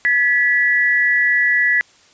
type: tone pair together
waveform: sine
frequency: 1700 / 1956.2 Hz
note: G#6 / B6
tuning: +40 / -17 cents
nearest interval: major second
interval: 243 cents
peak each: -17 / -14 dBFS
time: 0.05-1.81 s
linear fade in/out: 0 ms
effects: white hiss -51 dBFS RMS until 2.13 s + resampled to 16000 Hz